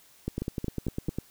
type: two click trains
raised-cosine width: 3 ms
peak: -17 / -18 dBFS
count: 10 / 4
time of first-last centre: 0.28-1.185 / 0.42-1.091 s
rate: 9.94 / 4.47 Hz
effects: white hiss -58 dBFS RMS until 1.3 s